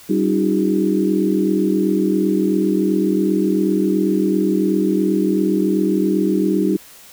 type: tone cluster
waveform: sine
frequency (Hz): 193.6 / 276.8 / 314 / 361.7 / 404.5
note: G3 / C#4 / D#4 / F#4 / G#4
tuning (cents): -21 / -2 / +16 / -39 / -46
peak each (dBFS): -19 / -25 / -18 / -22 / -24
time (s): 0.09-6.77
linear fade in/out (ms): 10
effects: white hiss -43 dBFS RMS until 7.12 s